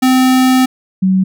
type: tone pair in turn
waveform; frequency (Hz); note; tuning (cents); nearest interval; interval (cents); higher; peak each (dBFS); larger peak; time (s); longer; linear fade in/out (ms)
square / sine; 257.8 / 188.54; C4 / F#3; -26 / +33; perfect fourth; 541; first; -8; neither; 0.02-0.66 / 1.02-1.24; first; 10
effects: none